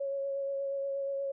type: tone with vibrato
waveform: sine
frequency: 552 Hz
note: C#5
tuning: 7 cents flat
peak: -31 dBFS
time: 0-1.32 s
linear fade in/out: 10 ms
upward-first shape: sine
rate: 8.4 Hz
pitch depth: 15 cents each way
effects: none